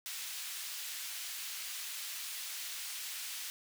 pink high-pass noise, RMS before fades -42 dBFS, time 0.06-3.5 s, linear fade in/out 0 ms, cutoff 2600 Hz, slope 12 dB/octave, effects none

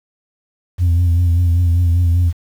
sine tone with vibrato, 86.5 Hz, F2, 16 cents flat, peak -8 dBFS, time 0.78-2.33 s, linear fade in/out 50 ms, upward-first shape sine, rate 5.1 Hz, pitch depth 48 cents each way, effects tanh soft clip ceiling -9 dBFS + 7-bit

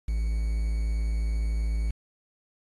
triangle tone with quantisation, 54.7 Hz, A1, 9 cents flat, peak -22 dBFS, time 0.08-1.91 s, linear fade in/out 5 ms, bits 8, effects AAC 32 kbps

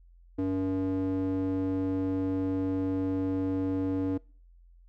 square tone with band-pass filter, 94.6 Hz, F#2, 39 cents sharp, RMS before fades -29 dBFS, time 0.38-4.18 s, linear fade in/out 10 ms, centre 340 Hz, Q 5.2, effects noise-tail reverb RT60 0.4 s tail -25 dB re dry + added 43 Hz sine -53 dBFS peak until 4.88 s

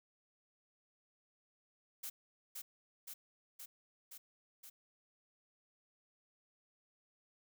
blue noise with echo, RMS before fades -44 dBFS, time 2.03-2.1 s, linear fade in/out 10 ms, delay 520 ms, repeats 5, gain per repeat -2 dB, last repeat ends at 4.7 s, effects none

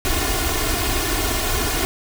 pink noise with comb filter, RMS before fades -21 dBFS, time 0.05-1.85 s, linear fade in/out 0 ms, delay 2.8 ms, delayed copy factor +0.9, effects none

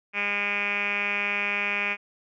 5% pulse tone with low-pass filter, 203.6 Hz, G#3, 34 cents flat, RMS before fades -27 dBFS, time 0.13-1.97 s, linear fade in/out 50 ms, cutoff 2400 Hz, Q 9, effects none

